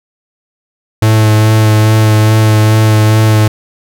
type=tone with vibrato; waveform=45% pulse; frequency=108.6 Hz; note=A2; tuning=22 cents flat; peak=-5 dBFS; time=1.02-3.48 s; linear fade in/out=5 ms; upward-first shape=sine; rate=2.4 Hz; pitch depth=17 cents each way; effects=none